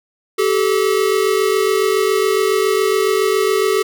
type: tone pair together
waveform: square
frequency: 385.2 / 432.4 Hz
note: G4 / A4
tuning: -30 / -30 cents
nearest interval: major second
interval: 200 cents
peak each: -17 dBFS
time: 0.38-3.83 s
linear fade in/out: 10 ms
effects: none